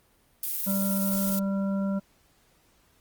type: noise with tremolo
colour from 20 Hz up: violet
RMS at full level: -29 dBFS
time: 0.43-1.39 s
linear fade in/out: 2 ms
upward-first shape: sine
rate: 19 Hz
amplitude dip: 25%
type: harmonic tone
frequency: 196 Hz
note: G3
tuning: in tune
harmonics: 1 / 3 / 5 / 7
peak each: -25 / -35 / -46 / -43 dBFS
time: 0.66-2 s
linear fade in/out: 20 ms
effects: pink hiss -64 dBFS RMS until 3 s + Opus 32 kbps